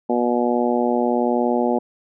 harmonic tone, 121.1 Hz, B2, 34 cents flat, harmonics 2 / 3 / 4 / 5 / 6 / 7, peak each -21 / -23 / -24 / -25 / -26 / -26 dBFS, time 0.09-1.79 s, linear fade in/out 10 ms, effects none

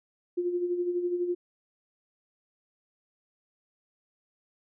sine tone with tremolo, 353.2 Hz, F4, 20 cents sharp, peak -24 dBFS, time 0.37-1.35 s, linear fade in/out 10 ms, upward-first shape sine, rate 12 Hz, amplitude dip 55%, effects none

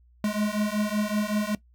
square beating tone pair, 207.7 / 213 Hz, G#3 / G#3, 0 / +44 cents, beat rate 5.3 Hz, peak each -28 dBFS, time 0.24-1.55 s, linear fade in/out 2 ms, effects noise-tail reverb RT60 0.1 s tail -18 dB re dry + added 60 Hz sine -55 dBFS peak until 1.74 s

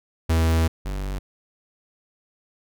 45% pulse tone pair in turn, 81.4 / 48.31 Hz, E2 / G1, -21 / -25 cents, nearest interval major sixth, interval 904 cents, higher first, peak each -17 / -26 dBFS, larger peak first, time 0.29-0.68 / 0.85-1.19 s, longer first, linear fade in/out 10 ms, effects none

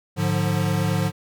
square tone cluster, 104.3 / 148 / 176.9 Hz, G#2 / D3 / F3, +8 / +14 / +23 cents, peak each -25 dBFS, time 0.16-1.12 s, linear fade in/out 50 ms, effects none

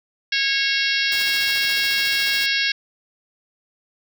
harmonic tone, 548 Hz, C#5, 20 cents flat, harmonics 3 / 4 / 5 / 6 / 7 / 8 / 9 / 10, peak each -24 / -25 / -26 / -27 / -27 / -28 / -29 / -29 dBFS, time 0.32-2.72 s, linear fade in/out 5 ms
white noise with tremolo, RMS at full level -32 dBFS, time 1.12-2.46 s, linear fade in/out 0 ms, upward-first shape square, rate 14 Hz, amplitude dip 30%
effects none

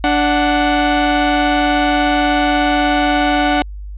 sawtooth tone pair together, 292.7 / 740 Hz, D4 / F#5, -6 / 0 cents, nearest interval octave + major third, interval 1606 cents, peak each -11 dBFS, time 0.04-3.62 s, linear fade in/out 0 ms, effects added 50 Hz sine -26 dBFS peak until 3.97 s + resampled to 8000 Hz

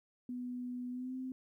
sine tone with pitch glide, 247.6 to 258.6 Hz, B3 to C4, +5 to -20 cents, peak -38 dBFS, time 0.29-1.32 s, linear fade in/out 2 ms, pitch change +75 cents, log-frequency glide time 0.9-1.15 s, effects 13-bit

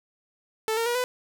sawtooth tone with pitch steps, 440 / 459.2 / 479.3 / 500.2 Hz, A4 / A#4 / A#4 / B4, 0 / -26 / +48 / +22 cents, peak -20 dBFS, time 0.68-1.04 s, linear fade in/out 0 ms, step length 90 ms, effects none

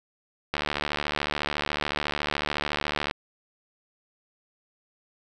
click train, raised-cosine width 0.3 ms, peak -10 dBFS, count 191, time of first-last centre 0.54-3.111 s, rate 73.9 Hz, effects none

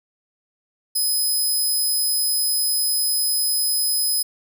10% pulse tone, 5050 Hz, D#8, 25 cents sharp, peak -13 dBFS, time 0.95-4.23 s, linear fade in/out 10 ms, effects none

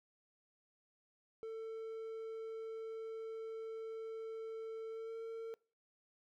triangle tone with pitch glide, 446.5 to 452.7 Hz, A4 to A4, +25 to +49 cents, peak -40 dBFS, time 1.43-5.54 s, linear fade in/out 0 ms, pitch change +24 cents, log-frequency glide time 4.9-5.16 s, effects noise-tail reverb RT60 0.4 s tail -24 dB re dry

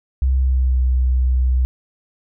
sine tone with pitch glide, 65.41 to 63.36 Hz, C2 to B1, 0 to +45 cents, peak -13 dBFS, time 0.22-1.65 s, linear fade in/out 0 ms, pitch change -55 cents, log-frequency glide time 0.36-0.8 s, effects none

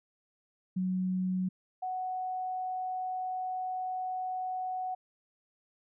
sine tone pair in turn, 185 / 741.8 Hz, F#3 / F#5, 0 / +4 cents, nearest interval 2 octaves, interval 2404 cents, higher second, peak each -28 / -32 dBFS, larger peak first, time 0.76-1.49 / 1.82-4.95 s, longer second, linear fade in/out 10 ms, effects none

